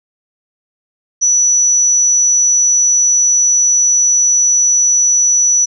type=tone; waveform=sine; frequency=5920 Hz; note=F#8; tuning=in tune; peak=-8 dBFS; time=1.21-5.66 s; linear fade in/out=20 ms; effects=none